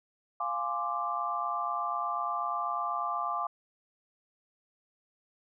sine chord, D half-diminished seventh, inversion first, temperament equal, 698.5 / 830.6 / 1046.5 / 1174.7 Hz, F5 / Ab5 / C6 / D6, 0 / 0 / 0 / 0 cents, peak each -36 / -38 / -37 / -32 dBFS, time 0.4-3.47 s, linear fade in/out 5 ms, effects none

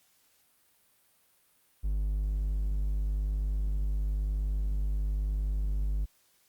triangle tone, 50.5 Hz, G#1, 48 cents flat, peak -25 dBFS, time 1.83-6.06 s, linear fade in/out 20 ms, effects white hiss -67 dBFS RMS until 6.48 s + Opus 48 kbps

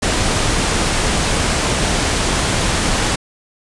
pink low-pass noise, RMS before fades -17 dBFS, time 0.02-3.16 s, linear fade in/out 10 ms, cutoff 10000 Hz, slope 48 dB/octave, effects resampled to 24000 Hz

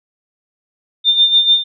sine tone with tremolo, 3605 Hz, A7, 41 cents sharp, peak -6 dBFS, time 1.04-1.64 s, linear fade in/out 50 ms, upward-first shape sine, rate 6.8 Hz, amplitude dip 65%, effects none

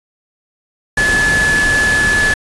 sine tone in noise, 1718 Hz, A6, 42 cents flat, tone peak -11 dBFS, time 0.97-2.34 s, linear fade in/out 5 ms, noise pink, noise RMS -19 dBFS, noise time 0.97-2.34 s, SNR +5 dB, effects resampled to 24000 Hz

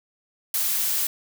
blue noise, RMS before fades -24 dBFS, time 0.54-1.07 s, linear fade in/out 2 ms, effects none

